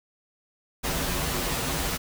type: noise with comb filter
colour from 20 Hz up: pink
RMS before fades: -28 dBFS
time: 0.83-1.98 s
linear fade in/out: 20 ms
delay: 9.6 ms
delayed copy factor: -0.8
effects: none